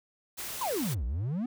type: noise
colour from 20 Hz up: white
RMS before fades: -38 dBFS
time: 0.37-0.95 s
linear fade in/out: 20 ms
type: exponential two-way sweep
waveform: triangle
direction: down then up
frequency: 1100 to 55.3 to 259.7 Hz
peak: -27 dBFS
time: 0.61-1.46 s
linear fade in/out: 5 ms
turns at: 1.05 s
effects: none